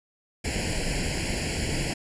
pink noise with comb filter, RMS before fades -28 dBFS, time 0.44-1.94 s, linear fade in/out 10 ms, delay 0.41 ms, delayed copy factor +1, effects resampled to 22050 Hz

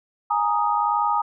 sine chord, Ab suspended second, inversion none, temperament equal, 830.6 / 932.3 / 1244.5 Hz, Ab5 / Bb5 / Eb6, 0 / 0 / 0 cents, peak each -23 dBFS, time 0.3-1.22 s, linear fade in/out 10 ms, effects none

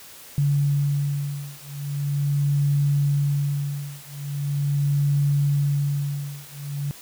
sine beating tone pair, 142.5 / 142.91 Hz, C#3 / D3, +48 / -47 cents, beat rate 0.41 Hz, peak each -23 dBFS, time 0.38-6.91 s, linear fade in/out 0 ms, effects white hiss -44 dBFS RMS until 7.01 s

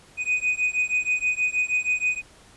triangle beating tone pair, 2489 / 2495.3 Hz, D#7 / D#7, 0 / +4 cents, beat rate 6.3 Hz, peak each -23 dBFS, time 0.17-2.22 s, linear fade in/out 50 ms, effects pink hiss -52 dBFS RMS until 2.56 s + resampled to 24000 Hz

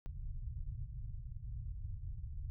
pink low-pass noise, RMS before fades -43 dBFS, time 0.06-2.5 s, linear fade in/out 0 ms, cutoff 130 Hz, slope 48 dB/octave, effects none

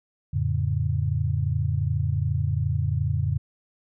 sine chord, F augmented, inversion none, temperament equal with one note detuned, 87.31 / 110 / 141.67 Hz, F2 / A2 / C#3, 0 / 0 / +38 cents, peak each -26 dBFS, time 0.33-3.38 s, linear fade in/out 10 ms, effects none

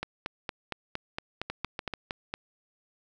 two click trains, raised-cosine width 0.3 ms, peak -17 / -16 dBFS, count 4 / 11, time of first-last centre 1.5-1.937 / 0.03-2.339 s, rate 6.86 / 4.33 Hz, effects none

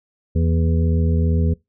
harmonic tone with a mistuned harmonic, 82.7 Hz, E2, 6 cents sharp, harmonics 1 / 2 / 3 / 5 / 6, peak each -16 / -22 / -26 / -30 / -32 dBFS, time 0.35-1.54 s, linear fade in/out 10 ms, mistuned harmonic 3, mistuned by -52 cents, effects noise-tail reverb RT60 0.2 s tail -23 dB re dry

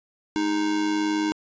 square tone with amplitude modulation, 311.1 Hz, D#4, in tune, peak -20 dBFS, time 0.36-1.32 s, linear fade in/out 0 ms, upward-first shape sine, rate 99.3 Hz, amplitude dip 55%, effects resampled to 16000 Hz

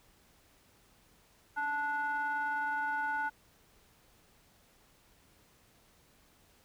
triangle ring-modulated tone, 294.9 Hz, D4, 7 cents sharp, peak -26 dBFS, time 1.56-3.3 s, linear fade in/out 20 ms, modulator 1170 Hz, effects pink hiss -65 dBFS RMS until 6.64 s

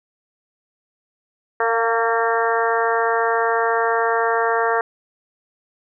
harmonic tone with a mistuned harmonic, 228.5 Hz, A#3, 34 cents flat, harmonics 2 / 3 / 4 / 5 / 6 / 7 / 8, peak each -21 / -23 / -24 / -25 / -26 / -26 / -27 dBFS, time 1.6-4.81 s, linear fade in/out 2 ms, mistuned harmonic 3, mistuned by +21 cents, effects none

